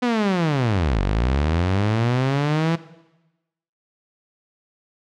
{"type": "linear two-way sweep", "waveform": "sawtooth", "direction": "down then up", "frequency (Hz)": [251.6, 44.49, 168.5], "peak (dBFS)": -14, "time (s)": [0.02, 2.76], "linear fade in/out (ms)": 10, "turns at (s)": 1.01, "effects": ["noise-tail reverb RT60 1.0 s tail -17 dB re dry", "low-pass 4000 Hz 12 dB/octave"]}